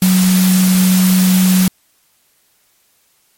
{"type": "tone in noise", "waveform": "sine", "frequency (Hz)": 185, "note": "F#3", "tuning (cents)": 0, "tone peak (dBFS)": -8, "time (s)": [0.02, 1.68], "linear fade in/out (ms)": 2, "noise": "white", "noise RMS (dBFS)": -19, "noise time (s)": [0.02, 1.68], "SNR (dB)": 8, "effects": ["white hiss -57 dBFS RMS until 3.37 s", "MP3 64 kbps"]}